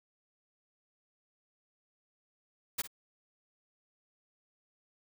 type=noise with echo; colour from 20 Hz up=white; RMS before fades=-33 dBFS; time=2.78-2.82 s; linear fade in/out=10 ms; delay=55 ms; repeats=1; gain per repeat=-13 dB; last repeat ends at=2.875 s; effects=none